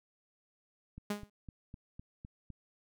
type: click train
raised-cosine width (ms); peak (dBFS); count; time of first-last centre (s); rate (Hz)
5; -34; 7; 0.98-2.503; 3.94
type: tone with exponential decay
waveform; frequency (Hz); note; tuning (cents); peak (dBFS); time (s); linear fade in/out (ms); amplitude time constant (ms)
sawtooth; 206.4; G#3; -10; -27; 1.1-1.3; 5; 43
effects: none